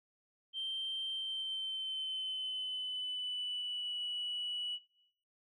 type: tone with pitch glide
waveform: sine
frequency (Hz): 3136 to 2943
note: G7 to F#7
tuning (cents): 0 to -10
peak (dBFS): -35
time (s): 0.53-4.79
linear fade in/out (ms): 50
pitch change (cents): -110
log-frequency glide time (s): 1.09-3.97
effects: noise-tail reverb RT60 1.0 s tail -22 dB re dry + tanh soft clip ceiling -32 dBFS